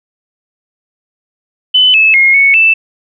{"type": "tone with pitch steps", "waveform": "sine", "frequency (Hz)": [3017, 2604, 2148, 2214, 2647], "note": ["F#7", "E7", "C7", "C#7", "E7"], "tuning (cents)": [33, -22, 45, -3, 7], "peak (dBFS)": -4, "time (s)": [1.74, 2.74], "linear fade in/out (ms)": 10, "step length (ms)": 200, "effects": []}